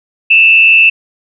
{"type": "tone with frequency modulation", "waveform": "sine", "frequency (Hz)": 2657, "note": "E7", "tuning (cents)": 13, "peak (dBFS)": -3, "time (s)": [0.3, 0.9], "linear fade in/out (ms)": 10, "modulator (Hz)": 154, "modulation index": 0.48, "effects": []}